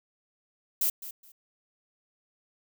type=noise with echo; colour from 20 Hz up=violet; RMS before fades=-26 dBFS; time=0.81-0.9 s; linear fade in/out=5 ms; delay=210 ms; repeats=2; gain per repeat=-14 dB; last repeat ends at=1.32 s; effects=none